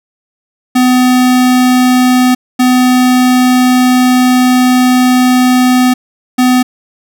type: tone bursts at uneven times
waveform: square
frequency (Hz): 252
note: B3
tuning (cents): +35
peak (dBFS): -6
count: 3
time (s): 0.75-2.35 / 2.59-5.94 / 6.38-6.63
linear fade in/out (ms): 10
effects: none